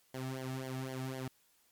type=tone with flanger; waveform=sawtooth; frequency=130.81 Hz; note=C3; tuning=in tune; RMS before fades=-40 dBFS; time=0.14-1.28 s; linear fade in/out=5 ms; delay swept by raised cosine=0.77 to 2.07 ms; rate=3.9 Hz; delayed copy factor=-0.9; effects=white hiss -70 dBFS RMS until 1.71 s + MP3 96 kbps